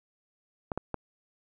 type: clicks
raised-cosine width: 1 ms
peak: -17 dBFS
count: 3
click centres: 0.718 / 0.776 / 0.943 s
effects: none